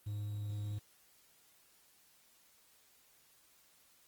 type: tone with quantisation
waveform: triangle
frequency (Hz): 103.8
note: G#2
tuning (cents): 0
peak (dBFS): -35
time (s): 0.06-0.79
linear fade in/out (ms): 10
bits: 10
effects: white hiss -67 dBFS RMS until 4.07 s + Opus 24 kbps